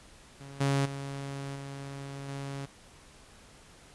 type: tone with level steps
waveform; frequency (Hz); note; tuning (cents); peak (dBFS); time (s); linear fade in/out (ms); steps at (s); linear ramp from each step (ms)
sawtooth; 138.59; C#3; 0; -40 / -21 / -32 / -35 / -32; 0.4-2.66; 10; 0.6 / 0.85 / 1.55 / 2.28; 10
effects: pink hiss -55 dBFS RMS until 3.94 s + resampled to 24000 Hz